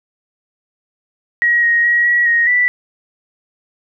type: tone with pitch steps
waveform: sine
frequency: 1900 / 1878 / 1902 / 1921 / 1874 / 1970 Hz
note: A#6 / A#6 / A#6 / B6 / A#6 / B6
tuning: +33 / +12 / +34 / -48 / +9 / -5 cents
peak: -10 dBFS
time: 1.42-2.68 s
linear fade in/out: 0 ms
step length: 210 ms
effects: none